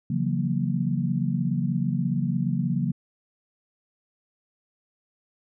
sine chord, F# dominant seventh, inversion second, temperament equal with one note detuned, 138.59 / 168.18 / 185 / 233.1 Hz, C#3 / E3 / F#3 / A#3, 0 / +35 / 0 / 0 cents, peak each -27 / -28 / -28 / -29 dBFS, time 0.1-2.92 s, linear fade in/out 5 ms, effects none

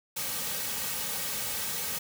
white noise with comb filter, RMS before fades -33 dBFS, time 0.16-1.99 s, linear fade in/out 10 ms, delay 2.9 ms, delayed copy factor -0.7, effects none

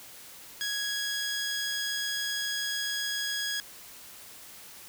15% pulse tone, 1661.2 Hz, G#6, in tune, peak -23 dBFS, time 0.61-3.6 s, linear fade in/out 0 ms, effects white hiss -48 dBFS RMS until 4.88 s

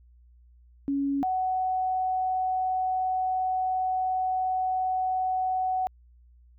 sine tone pair in turn, 278.9 / 746.2 Hz, C#4 / F#5, +11 / +14 cents, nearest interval octave + perfect fourth, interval 1703 cents, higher second, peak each -24 dBFS, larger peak neither, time 0.88-1.23 / 1.23-5.87 s, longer second, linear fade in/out 0 ms, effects added 60 Hz sine -53 dBFS peak until 6.58 s

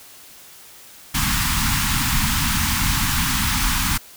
pink band-stop noise, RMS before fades -20 dBFS, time 1.14-3.98 s, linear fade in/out 10 ms, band 270 to 880 Hz, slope 48 dB/octave, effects white hiss -44 dBFS RMS until 4.16 s

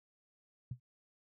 sine tone with exponential decay, 123.47 Hz, B2, in tune, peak -34 dBFS, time 0.71-0.8 s, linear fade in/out 5 ms, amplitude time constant 18 ms, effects none

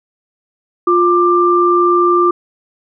sine tone pair together, 351.9 / 1185 Hz, F4 / D6, +13 / +15 cents, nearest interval octave + major sixth, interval 2102 cents, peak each -11 dBFS, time 0.87-2.31 s, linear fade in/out 5 ms, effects none

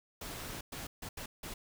pink noise bursts at uneven times, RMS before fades -43 dBFS, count 5, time 0.21-0.61 / 0.72-0.87 / 1.02-1.09 / 1.17-1.26 / 1.43-1.54 s, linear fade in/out 5 ms, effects none

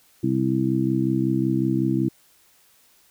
harmonic tone, 65.41 Hz, C2, in tune, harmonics 2 / 3 / 4 / 5, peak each -25 / -26 / -25 / -23 dBFS, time 0.23-2.09 s, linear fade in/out 10 ms, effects white hiss -58 dBFS RMS until 3.1 s

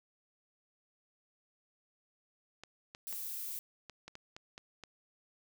clicks, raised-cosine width 0.2 ms, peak -30 dBFS, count 9, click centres 2.636 / 2.949 / 3.126 / 3.897 / 4.08 / 4.154 / 4.365 / 4.579 / 4.837 s
violet noise, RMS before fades -41 dBFS, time 3.07-3.59 s, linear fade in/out 0 ms
effects none

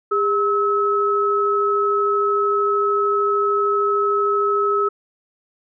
sine tone pair together, 405.7 / 1292.5 Hz, G#4 / E6, -41 / -34 cents, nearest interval octave + minor sixth, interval 2007 cents, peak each -19 / -18 dBFS, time 0.11-4.89 s, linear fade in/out 10 ms, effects none

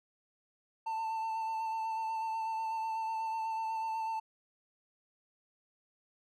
triangle tone with vibrato, 891 Hz, A5, 22 cents sharp, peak -31 dBFS, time 0.86-4.2 s, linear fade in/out 10 ms, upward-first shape sine, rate 8.1 Hz, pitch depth 20 cents each way, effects none

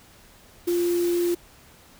sine tone in noise, 348.2 Hz, F4, 5 cents flat, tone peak -20 dBFS, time 0.67-1.35 s, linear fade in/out 10 ms, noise white, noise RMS -37 dBFS, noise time 0.67-1.35 s, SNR +14 dB, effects pink hiss -52 dBFS RMS until 1.99 s

